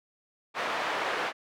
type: band-pass noise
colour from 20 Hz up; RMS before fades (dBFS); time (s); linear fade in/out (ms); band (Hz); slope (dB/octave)
pink; -31; 0.54-1.33; 50; 610 to 2300; 12
effects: none